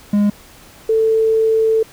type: tone pair in turn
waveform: triangle / sine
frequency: 205.5 / 443.8 Hz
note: G#3 / A4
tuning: -18 / +15 cents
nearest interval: octave + minor second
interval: 1333 cents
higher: second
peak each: -9 / -11 dBFS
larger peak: first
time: 0.13-0.3 / 0.89-1.83 s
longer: second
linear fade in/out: 5 ms
effects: pink hiss -43 dBFS RMS until 1.92 s